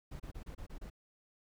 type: noise bursts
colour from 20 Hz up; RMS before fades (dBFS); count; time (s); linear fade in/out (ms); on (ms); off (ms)
brown; -45; 7; 0.11-0.901; 10; 89; 28
effects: none